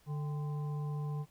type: harmonic tone with a mistuned harmonic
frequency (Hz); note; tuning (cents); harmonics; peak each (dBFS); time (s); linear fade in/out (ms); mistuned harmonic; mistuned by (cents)
147.5; D3; +8; 1 / 3 / 5 / 7; -34 / -49 / -52 / -52; 0.06-1.26; 50; 5; +110
effects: pink hiss -67 dBFS RMS until 1.3 s